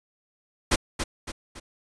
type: noise with echo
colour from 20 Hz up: pink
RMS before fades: -20 dBFS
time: 0.71-0.76 s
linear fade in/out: 10 ms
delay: 280 ms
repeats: 3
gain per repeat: -7 dB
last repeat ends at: 1.6 s
effects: resampled to 22050 Hz